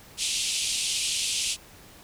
pink band-pass noise, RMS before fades -28 dBFS, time 0.17-1.57 s, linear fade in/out 50 ms, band 2600 to 10000 Hz, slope 48 dB/octave, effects pink hiss -50 dBFS RMS until 2.03 s

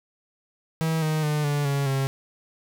45% pulse tone with pitch steps, 161.1 / 155.61 / 150.31 / 145.19 / 140.25 / 135.47 Hz, E3 / D#3 / D3 / D3 / C#3 / C#3, -39 / +1 / +41 / -19 / +21 / -39 cents, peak -22 dBFS, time 0.81-2.07 s, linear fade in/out 0 ms, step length 210 ms, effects none

